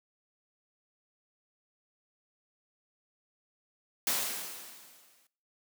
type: noise with exponential decay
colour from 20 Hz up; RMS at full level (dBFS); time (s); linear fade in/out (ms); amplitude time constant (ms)
white; -28; 4.07-5.27; 2; 260
effects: noise-tail reverb RT60 0.5 s tail -20 dB re dry + high-pass 200 Hz 12 dB/octave

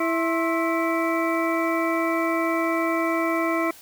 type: harmonic tone with a mistuned harmonic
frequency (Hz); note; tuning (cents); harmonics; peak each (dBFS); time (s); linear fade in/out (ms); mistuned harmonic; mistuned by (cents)
329.9; E4; +1; 1 / 2 / 3 / 4 / 6 / 7; -24 / -27 / -29 / -30 / -32 / -32; 0-3.71; 5; 3; +120
effects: white hiss -47 dBFS RMS until 3.81 s

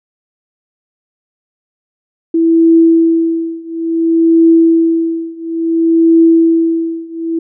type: tone with tremolo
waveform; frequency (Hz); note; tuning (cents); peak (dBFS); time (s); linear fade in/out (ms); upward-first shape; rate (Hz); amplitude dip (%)
sine; 329.6; E4; 0; -3; 2.34-7.39; 5; triangle; 0.58; 95
effects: none

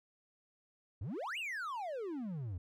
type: exponential two-way sweep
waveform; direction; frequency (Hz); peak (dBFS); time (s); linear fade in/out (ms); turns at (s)
triangle; up then down; 82 to 2960 to 82; -36; 1.01-2.58; 5; 1.38
effects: none

